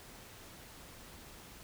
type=silence; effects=pink hiss -53 dBFS RMS until 1.63 s